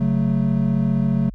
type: chord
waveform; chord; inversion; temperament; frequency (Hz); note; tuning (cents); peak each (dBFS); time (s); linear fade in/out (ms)
triangle; F# minor; second; equal with one note detuned; 138.11 / 185 / 220; C#3 / F#3 / A3; -6 / 0 / 0; -19; 0-1.3; 10
effects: added 45 Hz sine -34 dBFS peak until 1.34 s